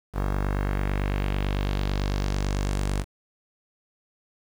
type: tone with low-pass filter sweep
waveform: sawtooth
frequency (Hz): 49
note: G1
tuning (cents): 0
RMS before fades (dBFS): -26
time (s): 0.13-3.05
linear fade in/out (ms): 50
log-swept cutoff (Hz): 1200 to 10000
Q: 1.7
effects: 7-bit